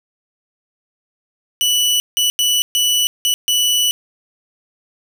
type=tone bursts at uneven times; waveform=sawtooth; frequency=2960 Hz; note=F#7; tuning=in tune; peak=-10 dBFS; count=6; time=1.61-2 / 2.17-2.3 / 2.39-2.62 / 2.75-3.07 / 3.25-3.34 / 3.48-3.91 s; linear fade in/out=0 ms; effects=none